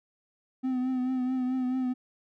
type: tone with vibrato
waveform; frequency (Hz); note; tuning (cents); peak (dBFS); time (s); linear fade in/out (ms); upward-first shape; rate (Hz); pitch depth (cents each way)
triangle; 255.7; C4; -40; -24; 0.63-1.94; 20; triangle; 4.6; 42
effects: none